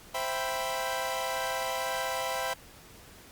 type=chord; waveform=sawtooth; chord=C major seventh; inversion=none; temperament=equal with one note detuned; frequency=523.3 / 663.8 / 784 / 987.8 Hz; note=C5 / E5 / G5 / B5; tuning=0 / +12 / 0 / 0 cents; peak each=-32 dBFS; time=0.14-2.54 s; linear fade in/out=10 ms; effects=pink hiss -52 dBFS RMS until 3.31 s + Opus 48 kbps